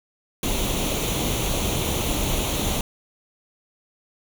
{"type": "noise with comb filter", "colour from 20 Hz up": "pink", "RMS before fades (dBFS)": -24, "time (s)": [0.43, 2.81], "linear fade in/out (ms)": 2, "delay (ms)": 0.3, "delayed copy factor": 0.65, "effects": []}